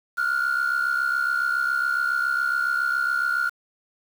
sine tone pair together, 1396.9 / 1464.1 Hz, F6 / F#6, 0 / -19 cents, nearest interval minor second, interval 81 cents, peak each -21 / -23 dBFS, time 0.17-3.5 s, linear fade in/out 20 ms, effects tanh soft clip ceiling -17 dBFS + 7-bit

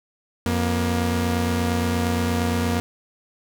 sawtooth tone pair together, 88.6 / 237.2 Hz, F2 / A#3, +25 / +30 cents, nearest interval octave + perfect fourth, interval 1705 cents, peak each -19 dBFS, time 0.46-2.8 s, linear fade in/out 0 ms, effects none

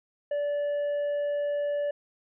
triangle tone, 580 Hz, D5, 22 cents flat, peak -24 dBFS, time 0.31-1.91 s, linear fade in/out 5 ms, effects resampled to 8000 Hz

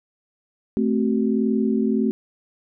sine chord, F# diminished, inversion first, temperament equal with one note detuned, 220 / 261.6 / 378.4 Hz, A3 / C4 / F#4, 0 / 0 / +39 cents, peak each -20 / -23 / -25 dBFS, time 0.77-2.11 s, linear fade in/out 0 ms, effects none

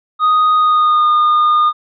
triangle tone with pitch glide, 1244.5 to 1219.6 Hz, D#6 to D#6, 0 to -35 cents, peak -7 dBFS, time 0.19-1.73 s, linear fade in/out 50 ms, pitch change -35 cents, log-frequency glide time 0.56-1.09 s, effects resampled to 11025 Hz

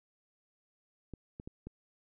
clicks, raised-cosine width 3 ms, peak -30 dBFS, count 4, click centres 1.137 / 1.399 / 1.475 / 1.67 s, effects none

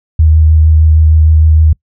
sine tone with vibrato, 78.5 Hz, D#2, 16 cents sharp, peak -3 dBFS, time 0.19-1.73 s, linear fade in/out 5 ms, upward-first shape triangle, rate 6.5 Hz, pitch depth 19 cents each way, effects noise-tail reverb RT60 0.1 s tail -25 dB re dry

